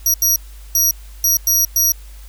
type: tone bursts at uneven times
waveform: 25% pulse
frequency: 5760 Hz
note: F#8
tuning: 47 cents flat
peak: -7 dBFS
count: 6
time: 0.06-0.14 / 0.22-0.36 / 0.75-0.91 / 1.24-1.37 / 1.47-1.65 / 1.76-1.92 s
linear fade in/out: 2 ms
effects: added 50 Hz sine -34 dBFS peak until 2.28 s + white hiss -47 dBFS RMS until 2.28 s